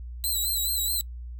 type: tone with vibrato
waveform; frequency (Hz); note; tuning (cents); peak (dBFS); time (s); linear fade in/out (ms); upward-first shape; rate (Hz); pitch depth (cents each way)
5% pulse; 4000; B7; +21; -18; 0.24-1.01; 0; sine; 4.7; 71
effects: noise-tail reverb RT60 0.1 s tail -25 dB re dry + added 60 Hz sine -35 dBFS peak until 1.39 s